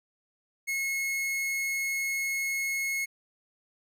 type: tone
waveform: 45% pulse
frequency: 2174 Hz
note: C#7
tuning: 34 cents flat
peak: -28 dBFS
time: 0.67-3.06 s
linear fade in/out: 20 ms
effects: none